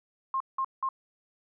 sine tone bursts, 1065 Hz, C6, 30 cents sharp, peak -26 dBFS, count 3, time 0.34-0.889 s, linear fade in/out 2 ms, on 63 ms, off 180 ms, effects none

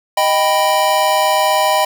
square chord, Eb augmented, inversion none, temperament equal, 622.3 / 784 / 987.8 Hz, Eb5 / G5 / B5, 0 / 0 / 0 cents, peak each -17 dBFS, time 0.17-1.85 s, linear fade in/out 5 ms, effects none

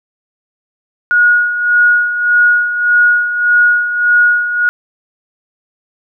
sine tone with tremolo, 1447 Hz, F#6, 39 cents flat, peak -5 dBFS, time 1.11-4.69 s, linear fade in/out 0 ms, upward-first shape sine, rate 1.7 Hz, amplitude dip 65%, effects none

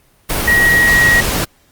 sine tone in noise, 1900 Hz, A#6, 33 cents sharp, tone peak -8 dBFS, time 0.47-1.21 s, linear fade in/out 10 ms, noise pink, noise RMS -17 dBFS, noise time 0.29-1.45 s, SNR +6 dB, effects pink hiss -53 dBFS RMS until 1.71 s + Opus 32 kbps

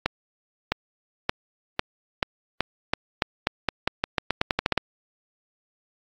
accelerating click train, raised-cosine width 0.3 ms, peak -5 dBFS, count 20, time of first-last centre 0.06-4.777 s, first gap 660 ms, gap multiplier 0.87, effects AAC 64 kbps

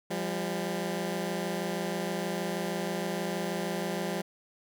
15% pulse tone pair together, 173.78 / 200.1 Hz, F3 / G3, -8 / +36 cents, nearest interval major second, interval 244 cents, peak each -27 dBFS, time 0.1-4.22 s, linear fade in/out 10 ms, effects none

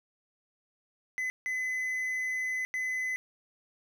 triangle tone bursts at uneven times, 2022 Hz, B6, 40 cents sharp, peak -28 dBFS, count 3, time 1.18-1.3 / 1.46-2.65 / 2.74-3.16 s, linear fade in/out 0 ms, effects none

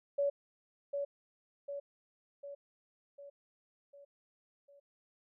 sine tone with echo, 566 Hz, C#5, 36 cents sharp, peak -28 dBFS, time 0.18-0.3 s, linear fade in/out 10 ms, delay 750 ms, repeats 6, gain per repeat -5 dB, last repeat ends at 4.8 s, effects none

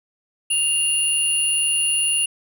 sine tone pair together, 2800 / 9978 Hz, F7 / D#9, +4 / +4 cents, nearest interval octave + minor seventh, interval 2200 cents, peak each -18 dBFS, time 0.5-2.26 s, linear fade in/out 10 ms, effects tanh soft clip ceiling -14 dBFS

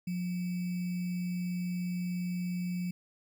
sine tone with sample-and-hold, 178.5 Hz, F3, 38 cents sharp, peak -31 dBFS, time 0.07-2.91 s, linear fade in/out 5 ms, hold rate 2450 Hz, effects none

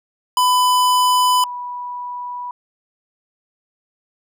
square / sine tone pair in turn, 1000 / 980.6 Hz, B5 / B5, +21 / -13 cents, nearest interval unison, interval 34 cents, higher first, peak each -13 / -25 dBFS, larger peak first, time 0.37-1.44 / 1.44-2.51 s, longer neither, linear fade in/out 2 ms, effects none

